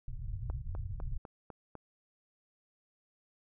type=low-pass noise; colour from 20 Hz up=pink; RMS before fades=-38 dBFS; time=0.08-1.18 s; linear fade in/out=5 ms; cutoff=130 Hz; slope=48 dB/octave
type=click train; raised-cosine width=1 ms; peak=-31 dBFS; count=6; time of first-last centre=0.5-1.753 s; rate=3.99 Hz
effects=none